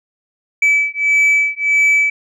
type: beating tone pair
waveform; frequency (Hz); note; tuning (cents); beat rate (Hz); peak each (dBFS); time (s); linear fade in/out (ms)
sine; 2300 / 2301.6; D7 / D7; -37 / -36; 1.6; -12; 0.62-2.1; 5
effects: tanh soft clip ceiling -8 dBFS